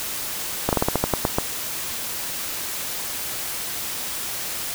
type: slowing click train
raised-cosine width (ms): 1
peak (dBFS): -4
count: 10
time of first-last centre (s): 0.69-1.385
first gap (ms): 38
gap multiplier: 1.17
effects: white hiss -29 dBFS RMS until 4.74 s